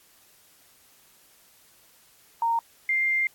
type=tone pair in turn; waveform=sine; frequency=924 / 2102 Hz; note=A#5 / C7; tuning=-16 / +7 cents; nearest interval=octave + major second; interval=1423 cents; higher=second; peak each=-21 dBFS; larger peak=neither; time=2.42-2.59 / 2.89-3.27 s; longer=second; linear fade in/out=2 ms; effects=white hiss -58 dBFS RMS until 3.34 s + AAC 64 kbps